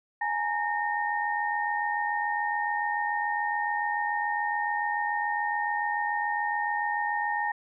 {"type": "tone cluster", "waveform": "sine", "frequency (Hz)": [837, 924, 1837], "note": ["G#5", "A#5", "A#6"], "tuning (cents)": [13, -16, -26], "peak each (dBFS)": [-29, -33, -30], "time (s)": [0.21, 7.52], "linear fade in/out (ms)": 5, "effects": []}